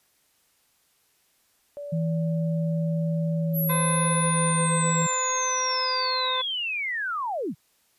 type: tone with pitch glide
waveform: sine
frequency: 577 to 505.2 Hz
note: D5 to B4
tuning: -31 to +39 cents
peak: -33 dBFS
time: 1.77-5.02 s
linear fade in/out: 0 ms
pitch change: -230 cents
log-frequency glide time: 3.34-4.58 s
type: tone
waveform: sine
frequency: 163.2 Hz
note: E3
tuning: 17 cents flat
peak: -23 dBFS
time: 1.92-5.07 s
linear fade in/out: 10 ms
type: linear sweep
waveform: sine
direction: down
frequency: 11840 to 110.2 Hz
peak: -26 dBFS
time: 3.53-7.55 s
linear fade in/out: 50 ms
type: harmonic tone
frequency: 513 Hz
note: C5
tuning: 34 cents flat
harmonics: 1 / 2 / 3 / 4 / 5 / 7 / 8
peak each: -33 / -27 / -36 / -37 / -39 / -39 / -51 dBFS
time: 3.69-6.42 s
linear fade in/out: 10 ms
effects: white hiss -66 dBFS RMS until 7.98 s + resampled to 32000 Hz